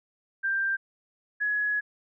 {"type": "tone pair in turn", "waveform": "sine", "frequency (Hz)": [1580, 1682.9], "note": ["G6", "G#6"], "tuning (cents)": [13, 22], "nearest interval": "minor second", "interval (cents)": 109, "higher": "second", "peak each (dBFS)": -24, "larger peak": "neither", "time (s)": [[0.43, 0.77], [1.4, 1.81]], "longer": "second", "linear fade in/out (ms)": 20, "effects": []}